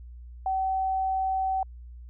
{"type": "tone", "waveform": "sine", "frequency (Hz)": 763, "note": "G5", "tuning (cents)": -47, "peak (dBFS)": -24, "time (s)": [0.46, 1.63], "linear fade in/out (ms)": 2, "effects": ["added 60 Hz sine -41 dBFS peak until 2.09 s"]}